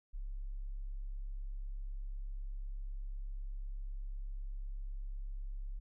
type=tone; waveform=sine; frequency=34 Hz; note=C#1; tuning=33 cents flat; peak=-38 dBFS; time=0.13-5.8 s; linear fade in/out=20 ms; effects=none